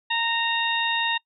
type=harmonic tone; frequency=925 Hz; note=A#5; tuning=14 cents flat; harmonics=1 / 2 / 3 / 4; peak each=-27 / -27 / -27 / -27 dBFS; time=0.1-1.18 s; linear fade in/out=10 ms; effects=noise-tail reverb RT60 0.1 s tail -26 dB re dry